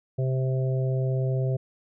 harmonic tone, 130.81 Hz, C3, in tune, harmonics 1 / 3 / 4 / 5, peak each -23 / -33 / -35 / -37 dBFS, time 0.18-1.57 s, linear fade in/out 10 ms, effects none

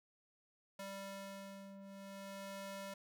sawtooth ring-modulated tone, 392.5 Hz, G4, 2 cents sharp, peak -40 dBFS, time 0.79-2.94 s, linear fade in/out 5 ms, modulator 196 Hz, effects none

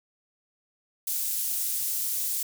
pink high-pass noise, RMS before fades -29 dBFS, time 1.07-2.43 s, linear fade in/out 5 ms, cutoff 9900 Hz, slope 12 dB/octave, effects none

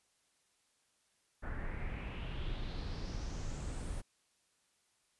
brown noise with low-pass filter sweep, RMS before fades -40 dBFS, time 1.42-4.02 s, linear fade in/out 20 ms, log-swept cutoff 1600 to 10000 Hz, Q 4, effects white hiss -75 dBFS RMS until 5.19 s + resampled to 24000 Hz

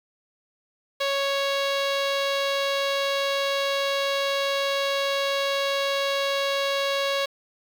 sawtooth tone with low-pass filter, 554.4 Hz, C#5, in tune, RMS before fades -25 dBFS, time 1-7.26 s, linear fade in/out 10 ms, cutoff 4000 Hz, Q 2.8, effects 7-bit

